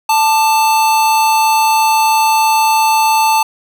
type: tone pair together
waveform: square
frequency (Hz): 883 / 1186.5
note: A5 / D6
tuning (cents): +6 / +17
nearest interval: perfect fourth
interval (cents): 511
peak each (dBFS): -10 / -22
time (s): 0.09-3.43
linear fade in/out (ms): 5
effects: none